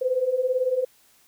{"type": "beating tone pair", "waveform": "sine", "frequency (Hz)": [496.8, 514.8], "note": ["B4", "C5"], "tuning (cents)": [10, -28], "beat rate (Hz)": 18, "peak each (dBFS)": [-26, -22], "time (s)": [0.01, 0.85], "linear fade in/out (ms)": 10, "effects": ["white hiss -59 dBFS RMS until 1.27 s"]}